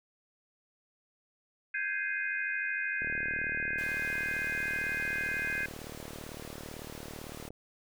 sine chord, Ab major seventh, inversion third, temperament equal, 1568 / 1661.2 / 2093 / 2489 Hz, G6 / Ab6 / C7 / Eb7, 0 / 0 / 0 / 0 cents, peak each -35 / -36 / -38 / -37 dBFS, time 1.74-5.66 s, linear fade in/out 5 ms
click train, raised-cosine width 2 ms, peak -30 dBFS, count 171, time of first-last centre 3.02-7.505 s, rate 37.9 Hz
pink high-pass noise, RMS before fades -49 dBFS, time 3.78-7.49 s, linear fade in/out 5 ms, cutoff 420 Hz, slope 48 dB/octave
effects none

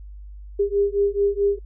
sine beating tone pair, 400.7 / 405.3 Hz, G4 / G#4, +38 / -42 cents, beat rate 4.6 Hz, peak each -21 dBFS, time 0.59-1.59 s, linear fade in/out 10 ms, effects noise-tail reverb RT60 0.1 s tail -26 dB re dry + added 50 Hz sine -36 dBFS peak until 1.65 s

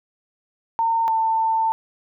sine tone pair in turn, 911 / 894.3 Hz, A#5 / A5, -40 / +28 cents, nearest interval unison, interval 32 cents, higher first, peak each -17 dBFS, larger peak neither, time 0.79-1.08 / 1.08-1.72 s, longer second, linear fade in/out 0 ms, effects none

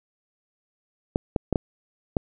clicks, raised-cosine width 2 ms, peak -8 dBFS, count 5, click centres 1.159 / 1.362 / 1.527 / 1.558 / 2.168 s, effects none

